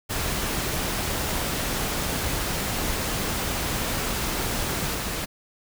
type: noise with level steps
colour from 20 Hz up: pink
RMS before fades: -27 / -29 dBFS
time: 0.09-5.26 s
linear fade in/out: 20 ms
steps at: 4.94 s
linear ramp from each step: 10 ms
effects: none